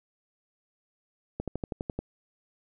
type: slowing click train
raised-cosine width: 2 ms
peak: -18 dBFS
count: 8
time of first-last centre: 1.4-1.99 s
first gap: 77 ms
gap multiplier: 1.03
effects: none